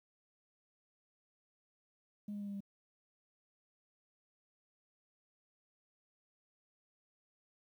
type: tone with pitch steps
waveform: sine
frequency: 206.8 / 204.8 / 202.8 / 200.8 / 198.83 Hz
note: G#3 / G#3 / G#3 / G3 / G3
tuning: -7 / -24 / -41 / +42 / +25 cents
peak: -38 dBFS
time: 2.28-2.605 s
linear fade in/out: 5 ms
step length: 65 ms
effects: tanh soft clip ceiling -37 dBFS + 12-bit